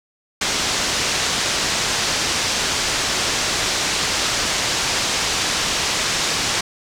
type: low-pass noise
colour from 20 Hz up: white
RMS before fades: -21 dBFS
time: 0.41-6.61 s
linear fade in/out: 5 ms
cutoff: 6800 Hz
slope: 24 dB/octave
effects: none